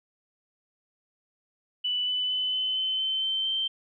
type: tone with pitch steps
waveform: sine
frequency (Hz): 2975 / 2996 / 3017 / 3038 / 3059 / 3080 / 3101 / 3123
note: F#7 / F#7 / F#7 / F#7 / G7 / G7 / G7 / G7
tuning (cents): +9 / +21 / +33 / +45 / -43 / -31 / -19 / -7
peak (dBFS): -25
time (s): 1.84-3.68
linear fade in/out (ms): 10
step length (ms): 230
effects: none